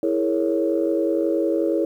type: chord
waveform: sine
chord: A# half-diminished seventh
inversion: second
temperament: equal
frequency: 329.6 / 415.3 / 466.2 / 554.4 Hz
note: E4 / G#4 / A#4 / C#5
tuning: 0 / 0 / 0 / 0 cents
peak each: -21 / -25 / -26 / -24 dBFS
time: 0.03-1.85 s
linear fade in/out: 2 ms
effects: tanh soft clip ceiling -8 dBFS + 9-bit